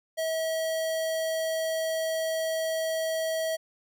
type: tone with notch filter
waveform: square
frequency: 644 Hz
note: E5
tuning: 41 cents flat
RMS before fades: -29 dBFS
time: 0.17-3.57 s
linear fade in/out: 20 ms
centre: 1400 Hz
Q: 1.9
effects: none